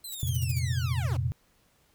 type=linear sweep; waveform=15% pulse; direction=down; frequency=4144 to 230.8 Hz; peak=-31 dBFS; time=0.04-1.17 s; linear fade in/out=5 ms
type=noise bursts; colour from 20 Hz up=violet; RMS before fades=-39 dBFS; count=7; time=0.12-0.591 s; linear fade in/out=2 ms; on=27 ms; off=47 ms
type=chord; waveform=sine; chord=F suspended fourth; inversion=none; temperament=just; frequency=87.31 / 116.41 / 130.96 Hz; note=F2 / Bb2 / C3; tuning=0 / -2 / +2 cents; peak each=-30 dBFS; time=0.23-1.32 s; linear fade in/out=0 ms
effects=pink hiss -66 dBFS RMS until 1.94 s